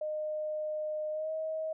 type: tone with pitch glide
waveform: sine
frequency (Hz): 613 to 633.2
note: D#5 to D#5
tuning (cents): -26 to +30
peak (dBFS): -32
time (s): 0.01-1.73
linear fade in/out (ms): 5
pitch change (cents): +56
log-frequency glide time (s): 1.11-1.32
effects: none